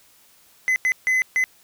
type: tone bursts at uneven times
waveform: triangle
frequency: 2030 Hz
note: B6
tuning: 47 cents sharp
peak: -15 dBFS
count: 4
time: 0.68-0.76 / 0.85-0.92 / 1.07-1.22 / 1.36-1.44 s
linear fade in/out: 0 ms
effects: white hiss -55 dBFS RMS until 1.63 s